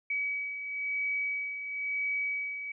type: beating tone pair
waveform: sine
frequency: 2274 / 2274.99 Hz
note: C#7 / C#7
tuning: +44 / +44 cents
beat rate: 0.99 Hz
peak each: -39 / -31 dBFS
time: 0.1-2.72 s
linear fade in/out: 5 ms
effects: none